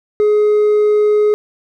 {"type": "tone with hard clipping", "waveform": "sine", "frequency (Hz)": 420.4, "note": "G#4", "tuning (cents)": 21, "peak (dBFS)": -10, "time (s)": [0.2, 1.34], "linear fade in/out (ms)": 0, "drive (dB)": 2, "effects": []}